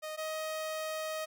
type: tone pair in turn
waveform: sawtooth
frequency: 621 / 628.2 Hz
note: D#5 / D#5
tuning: -3 / +16 cents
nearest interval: unison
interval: 19 cents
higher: second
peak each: -34 / -31 dBFS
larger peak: second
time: 0.02-0.17 / 0.17-1.26 s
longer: second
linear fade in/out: 20 ms
effects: none